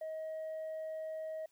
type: tone with tanh clipping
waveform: sine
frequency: 633 Hz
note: D#5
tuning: 30 cents sharp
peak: -39 dBFS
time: 0.01-1.46 s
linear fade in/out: 5 ms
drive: 1 dB
effects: white hiss -74 dBFS RMS until 1.51 s